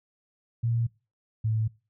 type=tone pair in turn; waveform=sine; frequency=116.54 / 110.14 Hz; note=A#2 / A2; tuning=0 / +2 cents; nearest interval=minor second; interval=98 cents; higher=first; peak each=-23 / -23 dBFS; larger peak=neither; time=0.63-0.87 / 1.44-1.68 s; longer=neither; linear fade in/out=10 ms; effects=noise-tail reverb RT60 0.3 s tail -22 dB re dry